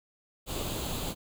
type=noise with comb filter; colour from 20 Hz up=pink; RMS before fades=-34 dBFS; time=0.46-1.15 s; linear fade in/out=50 ms; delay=0.27 ms; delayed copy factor=+0.6; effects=none